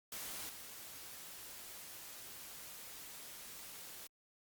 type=noise with level steps; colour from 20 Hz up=white; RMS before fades=-45 / -51 dBFS; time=0.12-4.07 s; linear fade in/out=2 ms; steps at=0.49 s; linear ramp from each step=2 ms; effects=Opus 48 kbps